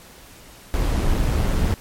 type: noise with amplitude modulation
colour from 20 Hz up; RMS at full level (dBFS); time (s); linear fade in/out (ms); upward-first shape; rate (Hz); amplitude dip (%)
brown; -18; 0.74-1.74; 0; sine; 115; 30
effects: pink hiss -45 dBFS RMS until 1.8 s + MP3 64 kbps